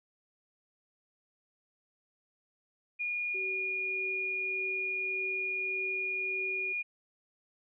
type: tone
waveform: sine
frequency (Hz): 2435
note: D#7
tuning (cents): -38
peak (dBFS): -31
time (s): 2.99-6.83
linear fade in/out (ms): 20
type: tone with tremolo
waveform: sine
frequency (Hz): 381.1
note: G4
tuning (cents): -49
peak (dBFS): -39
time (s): 3.34-6.73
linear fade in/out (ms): 10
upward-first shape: triangle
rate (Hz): 1.7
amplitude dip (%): 45
effects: none